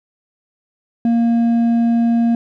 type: tone with hard clipping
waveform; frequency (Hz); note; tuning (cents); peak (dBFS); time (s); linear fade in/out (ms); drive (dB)
sine; 233.1; A#3; 0; -13; 1.05-2.35; 2; 4
effects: none